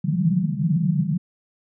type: band-pass noise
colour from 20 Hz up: pink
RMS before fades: -21 dBFS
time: 0.04-1.18 s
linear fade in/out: 10 ms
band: 140 to 200 Hz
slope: 96 dB/octave
effects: none